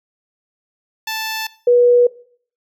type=tone pair in turn; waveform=10% pulse / sine; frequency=880 / 486 Hz; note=A5 / B4; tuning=0 / -28 cents; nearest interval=minor seventh; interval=1028 cents; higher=first; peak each=-13 / -8 dBFS; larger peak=second; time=1.07-1.47 / 1.67-2.07 s; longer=neither; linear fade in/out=5 ms; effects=noise-tail reverb RT60 0.5 s tail -19 dB re dry